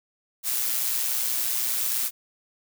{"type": "noise with amplitude modulation", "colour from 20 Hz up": "blue", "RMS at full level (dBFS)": -24, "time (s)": [0.43, 2.11], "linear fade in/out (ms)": 50, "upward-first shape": "sine", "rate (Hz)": 121, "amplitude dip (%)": 45, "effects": []}